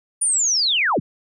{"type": "linear sweep", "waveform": "sine", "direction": "down", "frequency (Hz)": [9610, 62.9], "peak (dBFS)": -16, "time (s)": [0.21, 1], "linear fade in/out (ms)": 10, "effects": []}